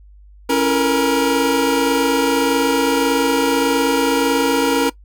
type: tone cluster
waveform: square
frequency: 276.8 / 332.7 / 449 / 470.7 / 949 Hz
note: C#4 / E4 / A4 / A#4 / A#5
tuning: -2 / +16 / +35 / +17 / +31 cents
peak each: -19 / -24 / -26 / -19 / -22 dBFS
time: 0.49-4.9 s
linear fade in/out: 10 ms
effects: noise-tail reverb RT60 0.1 s tail -20 dB re dry + added 50 Hz sine -41 dBFS peak until 5.04 s